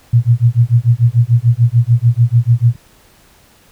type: tone with tremolo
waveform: sine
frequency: 118.6 Hz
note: A#2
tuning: 30 cents sharp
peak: -4 dBFS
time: 0.13-2.76 s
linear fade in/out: 5 ms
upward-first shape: sine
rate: 6.8 Hz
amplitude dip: 100%
effects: pink hiss -48 dBFS RMS until 3.71 s